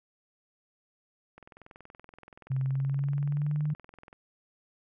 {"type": "click train", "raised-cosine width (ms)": 0.5, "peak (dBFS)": -34, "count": 59, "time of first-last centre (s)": [1.38, 4.129], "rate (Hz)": 21.1}
{"type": "tone with pitch glide", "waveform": "sine", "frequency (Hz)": [132.4, 150.34], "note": ["C3", "D3"], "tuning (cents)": [21, 41], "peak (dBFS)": -26, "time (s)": [2.5, 3.74], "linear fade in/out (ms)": 10, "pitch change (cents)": 220, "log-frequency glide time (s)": [2.61, 3.62]}
{"effects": []}